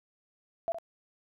sine tone with echo, 670 Hz, E5, 28 cents sharp, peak -27 dBFS, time 0.68-0.72 s, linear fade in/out 0 ms, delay 65 ms, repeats 1, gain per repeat -10 dB, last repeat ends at 0.785 s, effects none

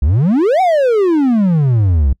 triangle exponential two-way sweep, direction up then down, 62.3 to 775 to 62.3 Hz, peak -7 dBFS, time 0.02-2.13 s, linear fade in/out 5 ms, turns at 0.61 s, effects noise-tail reverb RT60 0.1 s tail -26 dB re dry

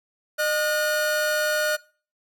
45% pulse tone pair together, 609 / 1446.4 Hz, D#5 / F#6, -37 / -40 cents, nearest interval octave + minor third, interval 1497 cents, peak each -24 dBFS, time 0.38-1.77 s, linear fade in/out 20 ms, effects noise-tail reverb RT60 0.4 s tail -22 dB re dry

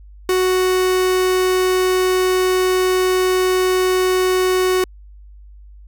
45% pulse tone, 370 Hz, F#4, in tune, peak -14 dBFS, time 0.29-4.84 s, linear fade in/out 2 ms, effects added 50 Hz sine -38 dBFS peak until 5.87 s

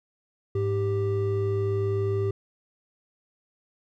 triangle tone pair together, 104.04 / 392.8 Hz, G#2 / G4, +4 / +4 cents, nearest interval octave + major seventh, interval 2300 cents, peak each -24 dBFS, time 0.55-2.31 s, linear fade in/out 5 ms, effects none

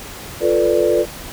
sine chord, B half-diminished seventh, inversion second, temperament equal, 349.2 / 440 / 493.9 / 587.3 Hz, F4 / A4 / B4 / D5, 0 / 0 / 0 / 0 cents, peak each -18 dBFS, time 0.4-1.06 s, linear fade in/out 50 ms, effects pink hiss -33 dBFS RMS until 1.32 s

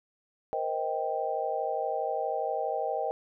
sine chord, C minor seventh, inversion third, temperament just, 470.9 / 523.3 / 627.9 / 784.9 Hz, Bb4 / C5 / Eb5 / G5, +18 / 0 / +16 / +2 cents, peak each -35 / -35 / -33 / -32 dBFS, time 0.53-3.11 s, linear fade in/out 0 ms, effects none

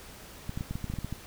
clicks, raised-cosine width 5 ms, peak -21 dBFS, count 11, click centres 0.494 / 0.575 / 0.609 / 0.71 / 0.755 / 0.843 / 0.9 / 0.938 / 0.987 / 1.046 / 1.126 s, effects pink hiss -48 dBFS RMS until 1.26 s

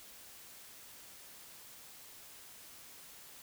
silence, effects white hiss -54 dBFS RMS until 3.42 s

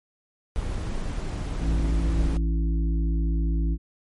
brown noise, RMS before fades -29 dBFS, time 0.56-2.37 s, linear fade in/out 0 ms
harmonic tone, 55 Hz, A1, in tune, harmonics 1 / 3 / 5 / 6, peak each -21 / -31 / -35 / -37 dBFS, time 1.58-3.78 s, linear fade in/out 50 ms
effects MP3 48 kbps

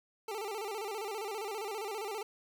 25% pulse tone with vibrato, 419.2 Hz, G#4, 16 cents sharp, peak -33 dBFS, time 0.28-2.23 s, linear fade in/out 5 ms, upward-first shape square, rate 15 Hz, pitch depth 96 cents each way, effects 11-bit

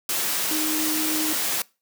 sine tone in noise, 311.1 Hz, D#4, in tune, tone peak -26 dBFS, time 0.51-1.33 s, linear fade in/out 2 ms, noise white, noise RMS -25 dBFS, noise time 0.09-1.62 s, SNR -4 dB, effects noise-tail reverb RT60 0.3 s tail -24 dB re dry + high-pass 200 Hz 12 dB/octave

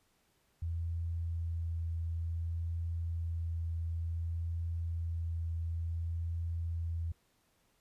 sine tone with vibrato, 83.4 Hz, E2, 21 cents sharp, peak -33 dBFS, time 0.62-7.12 s, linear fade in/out 5 ms, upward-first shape triangle, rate 0.56 Hz, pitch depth 12 cents each way, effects pink hiss -73 dBFS RMS until 7.8 s + resampled to 32000 Hz

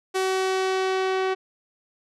sawtooth tone with low-pass filter sweep, 378.1 Hz, F#4, 38 cents sharp, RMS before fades -24 dBFS, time 0.14-1.35 s, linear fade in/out 20 ms, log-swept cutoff 10000 to 3000 Hz, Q 0.74, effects none

